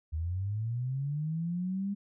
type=linear sweep; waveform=sine; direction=up; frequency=75.5 to 203.3 Hz; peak=-30 dBFS; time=0.12-1.95 s; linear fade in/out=20 ms; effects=none